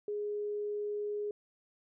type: tone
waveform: sine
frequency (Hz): 415.3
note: G#4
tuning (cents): 0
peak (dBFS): -33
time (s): 0.08-1.31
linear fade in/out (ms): 2
effects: none